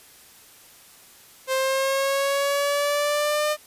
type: linear sweep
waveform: sawtooth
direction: up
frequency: 523.3 to 606 Hz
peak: -17 dBFS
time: 1.47-3.57 s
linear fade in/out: 50 ms
effects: white hiss -50 dBFS RMS until 3.66 s + resampled to 32000 Hz